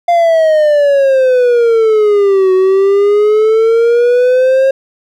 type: exponential two-way sweep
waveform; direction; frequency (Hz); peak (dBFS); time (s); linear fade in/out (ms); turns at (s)
triangle; down then up; 698.5 to 372 to 540; -4; 0.08-4.71; 5; 2.53
effects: none